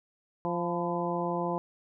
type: harmonic tone with a mistuned harmonic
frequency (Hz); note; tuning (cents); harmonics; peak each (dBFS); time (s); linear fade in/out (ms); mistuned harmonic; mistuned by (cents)
173.8; F3; -8; 1 / 2 / 3 / 4 / 5 / 6; -34 / -34 / -35 / -36 / -36 / -36; 0.45-1.58; 0; 6; -57
effects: none